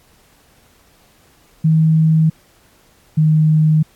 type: tone pair in turn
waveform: sine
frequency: 158.9 / 155.54 Hz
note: D#3 / D#3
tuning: +37 / 0 cents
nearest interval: unison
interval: 37 cents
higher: first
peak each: -9 dBFS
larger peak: neither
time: 1.64-2.3 / 3.17-3.83 s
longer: neither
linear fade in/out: 10 ms
effects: pink hiss -53 dBFS RMS until 3.95 s + AAC 64 kbps